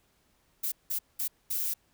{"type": "noise bursts at uneven times", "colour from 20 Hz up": "violet", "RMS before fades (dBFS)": -31, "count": 4, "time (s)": [[0.63, 0.72], [0.9, 0.99], [1.19, 1.28], [1.5, 1.74]], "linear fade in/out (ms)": 10, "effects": ["pink hiss -69 dBFS RMS until 1.93 s"]}